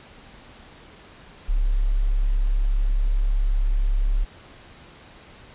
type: tone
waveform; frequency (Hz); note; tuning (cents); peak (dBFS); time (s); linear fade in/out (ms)
sine; 34.65; C#1; 0; -17; 1.48-4.25; 20
effects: pink hiss -47 dBFS RMS until 5.54 s + resampled to 8000 Hz